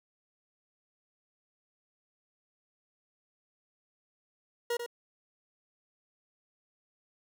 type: tone with echo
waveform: 40% pulse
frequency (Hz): 475.8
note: A#4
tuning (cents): +35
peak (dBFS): -28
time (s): 4.7-4.77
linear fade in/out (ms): 5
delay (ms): 93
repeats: 1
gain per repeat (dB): -7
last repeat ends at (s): 4.863
effects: none